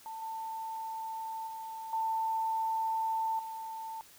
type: tone with level steps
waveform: sine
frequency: 892 Hz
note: A5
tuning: 23 cents sharp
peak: -39 / -36 / -39 / -29 / -38 dBFS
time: 0.06-4.01 s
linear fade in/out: 0 ms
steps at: 0.22 / 1.47 / 1.93 / 3.39 s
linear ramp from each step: 2 ms
effects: white hiss -57 dBFS RMS until 4.18 s